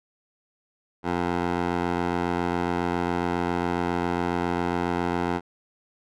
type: tone with band-pass filter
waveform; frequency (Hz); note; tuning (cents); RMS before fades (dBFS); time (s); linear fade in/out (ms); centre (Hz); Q
15% pulse; 87.3; F2; 0; -26; 1.03-5.41; 50; 740; 0.71
effects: none